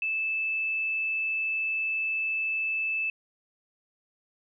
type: tone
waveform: sine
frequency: 2627 Hz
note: E7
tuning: 7 cents flat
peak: -26 dBFS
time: 0.02-3.1 s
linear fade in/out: 2 ms
effects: none